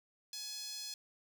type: tone with high-pass filter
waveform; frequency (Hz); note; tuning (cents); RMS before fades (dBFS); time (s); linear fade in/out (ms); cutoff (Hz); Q
sawtooth; 845; G#5; +30; -44; 0.33-0.94; 2; 4600; 3.3
effects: none